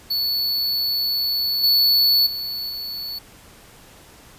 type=tone with level steps; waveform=square; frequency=4435 Hz; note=C#8; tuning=in tune; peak=-20 / -14 / -26 / -28 dBFS; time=0.1-3.19 s; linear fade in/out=10 ms; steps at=1.63 / 2.26 / 2.69 s; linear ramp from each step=10 ms; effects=pink hiss -47 dBFS RMS until 4.38 s + resampled to 32000 Hz